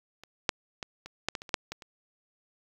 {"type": "clicks", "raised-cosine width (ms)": 0.2, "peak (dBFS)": [-29, -6, -18, -25, -10, -16, -25, -27, -6, -19, -29], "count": 11, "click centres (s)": [0.236, 0.492, 0.828, 1.06, 1.286, 1.352, 1.419, 1.492, 1.542, 1.72, 1.822], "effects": ["8-bit"]}